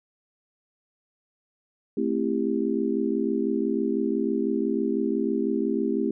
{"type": "chord", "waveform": "sine", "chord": "A minor seventh", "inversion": "none", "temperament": "just", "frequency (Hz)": [220, 264, 330, 396], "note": ["A3", "C4", "E4", "G4"], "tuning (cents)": [0, 16, 2, 18], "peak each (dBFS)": -28, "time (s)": [1.97, 6.11], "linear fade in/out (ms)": 5, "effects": []}